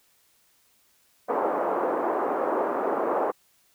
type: band-pass noise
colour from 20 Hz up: pink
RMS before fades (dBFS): -26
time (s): 1.28-3.32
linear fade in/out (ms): 20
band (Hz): 350 to 1100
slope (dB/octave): 24
effects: white hiss -64 dBFS RMS until 3.74 s